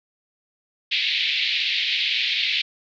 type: band-pass noise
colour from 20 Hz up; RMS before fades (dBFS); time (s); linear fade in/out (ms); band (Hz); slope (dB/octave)
white; -23; 0.91-2.62; 10; 2100 to 4100; 48
effects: none